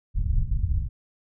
pink low-pass noise, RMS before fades -23 dBFS, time 0.14-0.89 s, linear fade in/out 50 ms, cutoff 110 Hz, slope 24 dB/octave, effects none

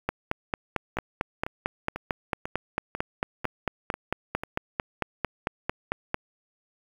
two click trains, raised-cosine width 0.5 ms, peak -17 / -10 dBFS, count 8 / 28, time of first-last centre 0.97-4.435 / 0.09-6.144 s, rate 2.02 / 4.46 Hz, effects 7-bit

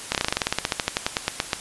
slowing click train, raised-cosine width 0.2 ms, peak -3 dBFS, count 22, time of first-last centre 0.12-1.532 s, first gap 28 ms, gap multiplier 1.08, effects white hiss -36 dBFS RMS until 1.6 s + resampled to 24000 Hz

